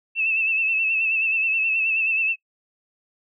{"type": "tone with vibrato", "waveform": "sine", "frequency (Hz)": 2637, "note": "E7", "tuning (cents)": 0, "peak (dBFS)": -19, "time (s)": [0.15, 2.36], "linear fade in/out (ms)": 50, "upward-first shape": "sine", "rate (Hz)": 9.4, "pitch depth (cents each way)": 47, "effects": ["noise-tail reverb RT60 0.1 s tail -23 dB re dry"]}